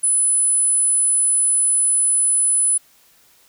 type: tone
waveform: sine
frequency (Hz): 10030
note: D#9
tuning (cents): +13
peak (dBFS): -13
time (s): 0.03-2.78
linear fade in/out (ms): 10
effects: tanh soft clip ceiling -9 dBFS + white hiss -54 dBFS RMS until 3.48 s